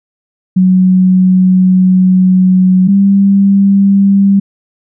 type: tone pair in turn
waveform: sine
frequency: 185.2 / 197.46 Hz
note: F#3 / G3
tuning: +2 / +13 cents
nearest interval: minor second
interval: 111 cents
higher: second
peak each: -4 dBFS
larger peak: neither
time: 0.56-2.88 / 2.88-4.4 s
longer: first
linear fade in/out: 10 ms
effects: none